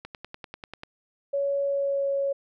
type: click train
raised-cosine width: 0.3 ms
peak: -22 dBFS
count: 9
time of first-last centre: 0.05-0.834 s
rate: 10.2 Hz
type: tone with pitch glide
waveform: sine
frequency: 560 to 554.5 Hz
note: C#5 to C#5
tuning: +18 to 0 cents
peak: -23 dBFS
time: 1.33-2.33 s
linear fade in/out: 10 ms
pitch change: -18 cents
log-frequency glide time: 1.64-2.08 s
effects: none